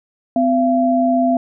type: tone pair together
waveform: sine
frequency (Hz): 255 / 680.8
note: C4 / F5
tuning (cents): -44 / -44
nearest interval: octave + perfect fourth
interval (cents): 1700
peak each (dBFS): -15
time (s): 0.36-1.37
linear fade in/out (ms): 2
effects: none